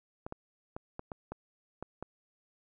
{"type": "clicks", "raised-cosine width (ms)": 1, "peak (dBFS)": -25, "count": 8, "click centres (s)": [0.265, 0.324, 0.765, 0.994, 1.118, 1.32, 1.826, 2.026], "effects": []}